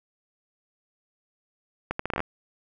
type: accelerating click train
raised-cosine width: 0.5 ms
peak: -12 dBFS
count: 9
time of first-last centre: 1.91-2.204 s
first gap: 84 ms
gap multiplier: 0.74
effects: none